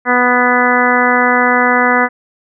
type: harmonic tone with a mistuned harmonic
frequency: 246.9 Hz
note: B3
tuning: in tune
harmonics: 1 / 2 / 3 / 4 / 5 / 6 / 7 / 8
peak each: -17 / -17 / -17 / -17 / -17 / -17 / -17 / -17 dBFS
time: 0.05-2.09 s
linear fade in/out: 50 ms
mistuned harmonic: 8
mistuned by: +18 cents
effects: none